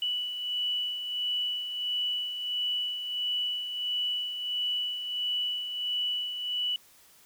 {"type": "beating tone pair", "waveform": "sine", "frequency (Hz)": [2957, 2958.5], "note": ["F#7", "F#7"], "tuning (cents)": [-2, -1], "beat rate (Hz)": 1.5, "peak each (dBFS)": [-38, -29], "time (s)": [0.02, 6.76], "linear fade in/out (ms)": 2, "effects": ["white hiss -58 dBFS RMS until 7.25 s"]}